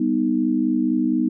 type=chord; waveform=sine; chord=G augmented; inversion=none; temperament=equal; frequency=196 / 246.9 / 311.1 Hz; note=G3 / B3 / D#4; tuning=0 / 0 / 0 cents; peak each=-26 / -20 / -21 dBFS; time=0-1.29 s; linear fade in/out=5 ms; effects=none